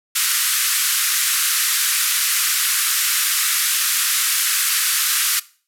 white band-pass noise, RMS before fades -19 dBFS, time 0.15-5.4 s, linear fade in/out 10 ms, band 1200 to 14000 Hz, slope 48 dB/octave, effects noise-tail reverb RT60 0.4 s tail -19 dB re dry

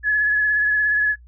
sine tone with vibrato, 1700 Hz, G#6, 40 cents sharp, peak -15 dBFS, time 0.03-1.16 s, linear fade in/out 50 ms, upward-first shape triangle, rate 17 Hz, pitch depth 27 cents each way, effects noise-tail reverb RT60 0.1 s tail -24 dB re dry + added 60 Hz sine -43 dBFS peak until 1.27 s

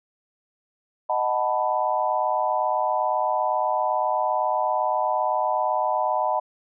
sine chord, B dominant seventh, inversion first, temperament equal, 622.3 / 740 / 880 / 987.8 Hz, D#5 / F#5 / A5 / B5, 0 / 0 / 0 / 0 cents, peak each -26 dBFS, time 1.09-6.4 s, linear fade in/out 10 ms, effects none

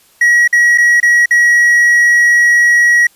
triangle tone with dropouts, 1912 Hz, A#6, 43 cents sharp, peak -4 dBFS, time 0.21-3.07 s, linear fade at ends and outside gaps 5 ms, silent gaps 0.477-0.527 / 0.777-0.782 / 1.002-1.028 / 1.259-1.308 s, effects white hiss -49 dBFS RMS until 3.15 s + resampled to 32000 Hz

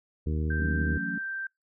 harmonic tone, 77.4 Hz, D#2, 9 cents flat, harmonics 1 / 2 / 3 / 4 / 5 / 6, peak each -27 / -33 / -37 / -39 / -41 / -43 dBFS, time 0.26-0.98 s, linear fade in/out 10 ms
sine tone, 1568 Hz, G6, in tune, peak -31 dBFS, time 0.5-1.47 s, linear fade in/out 5 ms
sine chord, F# minor seventh, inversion third, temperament just, 166.5 / 185 / 222 / 277.5 Hz, E3 / F#3 / A3 / C#4, +18 / 0 / +16 / +2 cents, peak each -40 / -35 / -37 / -36 dBFS, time 0.6-1.18 s, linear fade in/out 2 ms
effects noise-tail reverb RT60 0.2 s tail -26 dB re dry

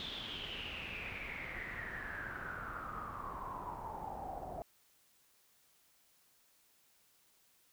pink noise with low-pass filter sweep, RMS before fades -44 dBFS, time 0-4.62 s, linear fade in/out 0 ms, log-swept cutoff 3600 to 690 Hz, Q 9.6, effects white hiss -70 dBFS RMS until 7.72 s

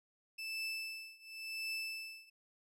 30% pulse tone with tremolo, 2637 Hz, E7, in tune, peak -34 dBFS, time 0.38-2.3 s, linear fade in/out 10 ms, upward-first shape triangle, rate 0.93 Hz, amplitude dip 95%, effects low-pass 12000 Hz 12 dB/octave

